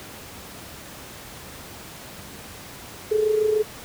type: tone with amplitude modulation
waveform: sine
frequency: 428.8 Hz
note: A4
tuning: 45 cents flat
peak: -15 dBFS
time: 3.11-3.63 s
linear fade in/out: 10 ms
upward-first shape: sine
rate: 26.7 Hz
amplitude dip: 60%
effects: pink hiss -40 dBFS RMS until 3.84 s + high-pass 60 Hz 12 dB/octave